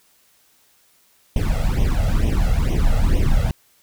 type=noise with flanger; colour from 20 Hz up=brown; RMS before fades=-17 dBFS; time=1.36-3.51 s; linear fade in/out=2 ms; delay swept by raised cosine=0.33 to 1.53 ms; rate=2.2 Hz; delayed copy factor=+0.95; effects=white hiss -58 dBFS RMS until 3.82 s